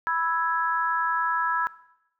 sine chord, E major, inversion second, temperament equal, 987.8 / 1318.5 / 1661.2 Hz, B5 / E6 / G#6, 0 / 0 / 0 cents, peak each -27 dBFS, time 0.07-1.67 s, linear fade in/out 0 ms, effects noise-tail reverb RT60 0.8 s tail -18 dB re dry

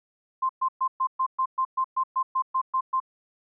sine tone bursts, 1046.5 Hz, C6, in tune, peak -21 dBFS, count 14, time 0.42-3.002 s, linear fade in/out 10 ms, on 73 ms, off 120 ms, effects none

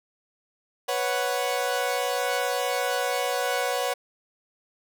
sawtooth chord, B suspended second, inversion none, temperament equal, 493.9 / 554.4 / 740 Hz, B4 / C#5 / F#5, 0 / 0 / 0 cents, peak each -25 dBFS, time 0.88-3.94 s, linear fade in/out 10 ms, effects none

